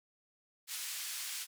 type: band-pass noise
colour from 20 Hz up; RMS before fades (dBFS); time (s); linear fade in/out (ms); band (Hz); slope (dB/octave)
white; -41; 0.67-1.47; 50; 1800 to 11000; 12
effects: none